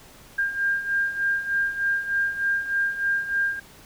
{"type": "beating tone pair", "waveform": "sine", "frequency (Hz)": [1600, 1603.3], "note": ["G6", "G6"], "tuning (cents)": [35, 39], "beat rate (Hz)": 3.3, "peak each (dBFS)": [-28, -23], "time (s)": [0.38, 3.6], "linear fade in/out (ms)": 10, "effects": ["pink hiss -49 dBFS RMS until 3.85 s"]}